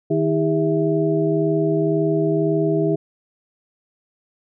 sine tone cluster, 156.3 / 322 / 403.9 / 657 Hz, D#3 / E4 / G#4 / E5, +8 / -41 / -48 / -6 cents, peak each -22 / -21 / -20 / -26 dBFS, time 0.1-2.96 s, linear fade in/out 10 ms, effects none

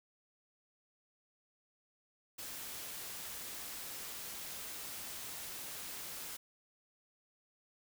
white noise, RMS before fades -45 dBFS, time 2.38-6.37 s, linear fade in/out 10 ms, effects none

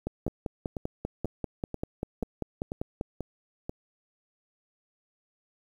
two click trains, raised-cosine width 2 ms, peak -20 / -17 dBFS, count 8 / 16, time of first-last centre 0.28-3.695 / 0.07-3.011 s, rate 2.05 / 5.1 Hz, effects 9-bit

